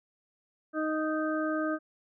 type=harmonic tone; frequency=311.1 Hz; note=D#4; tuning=in tune; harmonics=1 / 2 / 4 / 5; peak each=-30 / -33 / -36 / -37 dBFS; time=0.73-1.79 s; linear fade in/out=50 ms; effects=none